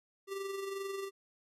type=tone with amplitude modulation; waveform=square; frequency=392 Hz; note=G4; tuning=in tune; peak=-36 dBFS; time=0.27-1.11 s; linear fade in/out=50 ms; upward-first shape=sine; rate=22.5 Hz; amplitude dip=45%; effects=resampled to 32000 Hz